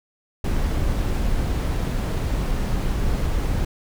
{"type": "noise", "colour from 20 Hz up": "brown", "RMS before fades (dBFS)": -22, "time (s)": [0.44, 3.65], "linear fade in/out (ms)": 5, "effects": []}